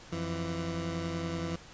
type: tone pair together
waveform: 20% pulse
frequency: 88.6 / 166.53 Hz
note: F2 / E3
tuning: +25 / +18 cents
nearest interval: major seventh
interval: 1093 cents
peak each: -33 / -29 dBFS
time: 0.12-1.56 s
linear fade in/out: 5 ms
effects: pink hiss -51 dBFS RMS until 1.73 s + resampled to 16000 Hz